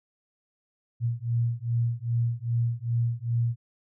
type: beating tone pair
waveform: sine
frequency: 116.54 / 119.04 Hz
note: A#2 / A#2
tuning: 0 / +37 cents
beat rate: 2.5 Hz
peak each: -27 dBFS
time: 1-3.56 s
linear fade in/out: 50 ms
effects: none